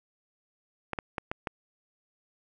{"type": "clicks", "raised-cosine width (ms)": 0.5, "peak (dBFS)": -16, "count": 5, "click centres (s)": [0.933, 0.988, 1.182, 1.315, 1.472], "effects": []}